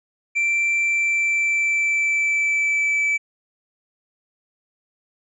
triangle tone with pitch glide, 2348 to 2309 Hz, D7 to D7, -1 to -30 cents, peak -16 dBFS, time 0.35-3.18 s, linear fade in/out 20 ms, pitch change -29 cents, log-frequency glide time 0.74-3.05 s, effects resampled to 22050 Hz

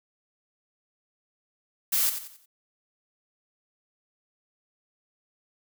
blue noise with echo, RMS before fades -24 dBFS, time 1.92-2.1 s, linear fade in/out 10 ms, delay 90 ms, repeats 4, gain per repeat -9 dB, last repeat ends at 2.46 s, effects none

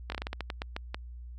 slowing click train, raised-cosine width 0.3 ms, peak -18 dBFS, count 12, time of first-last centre 0.1-0.945 s, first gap 21 ms, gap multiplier 1.24, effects added 60 Hz sine -41 dBFS peak until 1.38 s

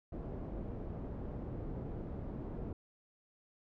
pink low-pass noise, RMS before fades -42 dBFS, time 0.12-2.73 s, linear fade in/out 5 ms, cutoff 470 Hz, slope 12 dB/octave, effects none

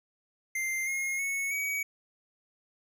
square tone with pitch steps, 2093 / 2148 / 2205 / 2263 Hz, C7 / C7 / C#7 / C#7, 0 / +45 / -10 / +35 cents, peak -30 dBFS, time 0.55-1.83 s, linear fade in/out 5 ms, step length 320 ms, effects none

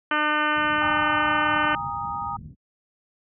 harmonic tone, 301.5 Hz, D4, 46 cents sharp, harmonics 1 / 2 / 3 / 4 / 5 / 6 / 7 / 8 / 9 / 10, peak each -30 / -32 / -29 / -25 / -25 / -30 / -35 / -35 / -36 / -34 dBFS, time 0.11-1.75 s, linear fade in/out 2 ms
pink low-pass noise, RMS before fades -37 dBFS, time 0.55-2.55 s, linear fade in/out 20 ms, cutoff 200 Hz, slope 24 dB/octave
sine chord, Ab suspended second, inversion none, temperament equal with one note detuned, 811.2 / 932.3 / 1244.5 Hz, Ab5 / Bb5 / Eb6, -41 / 0 / 0 cents, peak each -32 / -32 / -30 dBFS, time 0.81-2.37 s, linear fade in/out 10 ms
effects high-pass 80 Hz 12 dB/octave

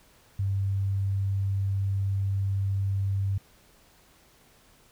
sine tone, 98 Hz, G2, in tune, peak -24 dBFS, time 0.39-3.38 s, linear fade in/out 5 ms, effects pink hiss -59 dBFS RMS until 4.91 s

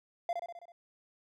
triangle tone with echo, 690 Hz, F5, 21 cents flat, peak -27 dBFS, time 0.29-0.33 s, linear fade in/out 2 ms, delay 65 ms, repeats 6, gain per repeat -4 dB, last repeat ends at 0.72 s, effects none

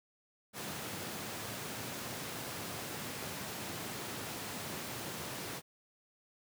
pink high-pass noise, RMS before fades -42 dBFS, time 0.53-5.62 s, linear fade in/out 50 ms, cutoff 100 Hz, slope 24 dB/octave, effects none

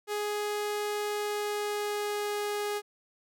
sawtooth tone with pitch glide, 416.4 to 414 Hz, G#4 to G#4, +5 to -5 cents, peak -26 dBFS, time 0.07-2.82 s, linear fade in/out 50 ms, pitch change -10 cents, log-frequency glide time 1.09-2.4 s, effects none

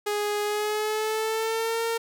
sawtooth tone with pitch glide, 415.3 to 458.2 Hz, G#4 to A#4, 0 to -30 cents, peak -21 dBFS, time 0.06-1.98 s, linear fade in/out 10 ms, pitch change +170 cents, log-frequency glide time 0.43-1.82 s, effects none

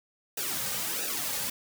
white noise with flanger, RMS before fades -32 dBFS, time 0.37-1.5 s, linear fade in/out 5 ms, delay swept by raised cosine 0.92 to 3.02 ms, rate 1.5 Hz, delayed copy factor -0.8, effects none

